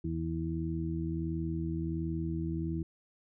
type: harmonic tone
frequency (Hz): 81.4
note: E2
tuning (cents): -21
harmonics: 1 / 2 / 3 / 4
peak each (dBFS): -37 / -35 / -45 / -36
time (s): 0.04-2.83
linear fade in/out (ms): 5
effects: none